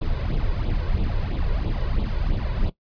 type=noise with flanger; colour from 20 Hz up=brown; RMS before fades=-23 dBFS; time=0.01-2.7 s; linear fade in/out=10 ms; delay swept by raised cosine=0.26 to 2.06 ms; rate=3 Hz; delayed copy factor=+0.7; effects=noise-tail reverb RT60 0.1 s tail -17 dB re dry + resampled to 11025 Hz